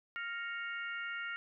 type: harmonic tone with a mistuned harmonic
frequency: 466.2 Hz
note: A#4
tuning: in tune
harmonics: 3 / 4 / 5 / 6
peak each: -40 / -43 / -46 / -48 dBFS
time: 0.16-1.36 s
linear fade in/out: 0 ms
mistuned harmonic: 5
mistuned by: -99 cents
effects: none